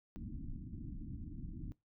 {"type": "low-pass noise", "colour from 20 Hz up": "pink", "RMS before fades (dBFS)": -45, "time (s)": [0.16, 1.72], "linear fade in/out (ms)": 0, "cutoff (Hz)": 320, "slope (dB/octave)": 96, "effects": ["noise-tail reverb RT60 0.2 s tail -20 dB re dry"]}